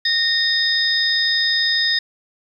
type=tone cluster; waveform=sine; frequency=1845 / 3677 / 5030 Hz; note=A#6 / A#7 / D#8; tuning=-18 / -24 / +18 cents; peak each=-20 dBFS; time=0.05-1.99 s; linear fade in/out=5 ms; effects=8-bit